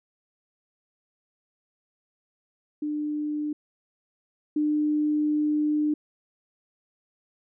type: tone pair in turn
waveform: sine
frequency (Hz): 299.1 / 300.5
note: D4 / D4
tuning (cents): +32 / +40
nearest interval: unison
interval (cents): 8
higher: second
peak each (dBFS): -26 / -21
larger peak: second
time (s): 2.82-3.53 / 4.56-5.94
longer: second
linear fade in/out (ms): 5
effects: none